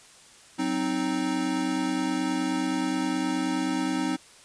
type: chord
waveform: square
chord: C diminished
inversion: second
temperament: equal with one note detuned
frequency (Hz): 185.85 / 261.6 / 311.1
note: Gb3 / C4 / Eb4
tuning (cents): +8 / 0 / 0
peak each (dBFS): -35 / -29 / -29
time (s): 0.58-4.17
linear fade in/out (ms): 20
effects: white hiss -52 dBFS RMS until 4.44 s + resampled to 22050 Hz